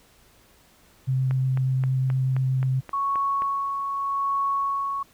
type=tone with vibrato; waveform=sine; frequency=130.81 Hz; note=C3; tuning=in tune; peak=-20 dBFS; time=1.07-2.81 s; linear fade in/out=20 ms; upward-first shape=sine; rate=8.4 Hz; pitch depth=8 cents each way
type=click train; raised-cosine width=0.5 ms; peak=-21 dBFS; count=9; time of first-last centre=1.31-3.421 s; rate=3.79 Hz
type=tone with tremolo; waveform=sine; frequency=1108.7 Hz; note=C#6; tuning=in tune; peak=-21 dBFS; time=2.93-5.03 s; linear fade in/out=5 ms; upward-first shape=sine; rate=0.83 Hz; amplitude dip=40%
effects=pink hiss -57 dBFS RMS until 5.13 s